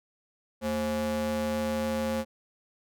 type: ring-modulated tone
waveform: square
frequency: 153.9 Hz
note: D#3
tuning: 19 cents flat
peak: -25 dBFS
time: 0.61-2.25 s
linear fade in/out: 50 ms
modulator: 378 Hz
effects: none